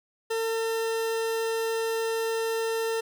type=tone; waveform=40% pulse; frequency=451.7 Hz; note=A4; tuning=45 cents sharp; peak=-25 dBFS; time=0.3-3.01 s; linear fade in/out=10 ms; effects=none